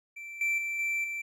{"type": "tone with level steps", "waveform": "triangle", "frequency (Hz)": 2340, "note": "D7", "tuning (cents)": -7, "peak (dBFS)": [-38, -24, -29, -26, -31], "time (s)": [0.16, 1.22], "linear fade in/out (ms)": 10, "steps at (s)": [0.41, 0.58, 0.79, 1.04], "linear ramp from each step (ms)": 2, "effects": []}